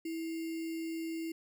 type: tone with sample-and-hold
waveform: sine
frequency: 326.8 Hz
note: E4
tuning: 15 cents flat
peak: -35 dBFS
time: 0.05-1.32 s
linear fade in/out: 5 ms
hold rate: 2450 Hz
effects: none